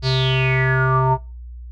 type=tone with low-pass filter sweep; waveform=square; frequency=130.81 Hz; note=C3; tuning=in tune; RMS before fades=-17 dBFS; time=0.02-1.18 s; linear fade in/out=50 ms; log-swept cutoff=4700 to 850 Hz; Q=9.4; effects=noise-tail reverb RT60 0.3 s tail -22 dB re dry + added 60 Hz sine -32 dBFS peak until 1.71 s